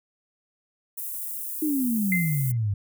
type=high-pass noise; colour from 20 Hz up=white; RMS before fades=-33 dBFS; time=0.97-2.52 s; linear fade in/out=10 ms; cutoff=9900 Hz; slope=24 dB/octave
type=exponential sweep; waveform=sine; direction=down; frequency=318.2 to 97.4 Hz; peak=-22 dBFS; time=1.62-2.74 s; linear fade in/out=5 ms
type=tone with exponential decay; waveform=sine; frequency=2075 Hz; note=C7; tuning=15 cents flat; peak=-20 dBFS; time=2.12-2.57 s; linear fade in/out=2 ms; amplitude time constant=96 ms
effects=none